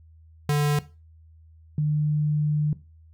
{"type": "tone pair in turn", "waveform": ["square", "sine"], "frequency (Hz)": [146.83, 150.09], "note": ["D3", "D3"], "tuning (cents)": [0, 38], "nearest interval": "unison", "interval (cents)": 38, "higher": "second", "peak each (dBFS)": -20, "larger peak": "neither", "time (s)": [[0.49, 0.79], [1.78, 2.73]], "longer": "second", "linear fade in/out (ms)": 2, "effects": ["noise-tail reverb RT60 0.3 s tail -17 dB re dry", "added 80 Hz sine -49 dBFS peak until 3.13 s"]}